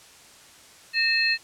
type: tone cluster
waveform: sine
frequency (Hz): 1833 / 2611 / 4209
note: A#6 / E7 / C8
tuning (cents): -30 / -17 / +9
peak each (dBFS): -24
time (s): 0.93-1.38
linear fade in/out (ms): 50
effects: white hiss -50 dBFS RMS until 1.43 s + low-pass 9000 Hz 12 dB/octave